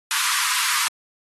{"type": "high-pass noise", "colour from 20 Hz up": "pink", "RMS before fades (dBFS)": -22, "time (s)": [0.11, 0.88], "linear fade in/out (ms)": 0, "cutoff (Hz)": 950, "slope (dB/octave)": 96, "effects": ["AAC 32 kbps"]}